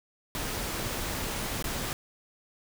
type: noise with dropouts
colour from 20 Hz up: pink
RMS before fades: -33 dBFS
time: 0.35-1.93 s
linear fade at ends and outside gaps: 0 ms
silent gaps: 1.625-1.642 s
effects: none